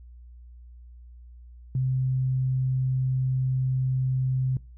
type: tone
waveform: sine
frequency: 130 Hz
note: C3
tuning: 11 cents flat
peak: -22 dBFS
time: 1.75-4.57 s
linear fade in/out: 2 ms
effects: noise-tail reverb RT60 0.3 s tail -22 dB re dry + added 60 Hz sine -44 dBFS peak until 4.77 s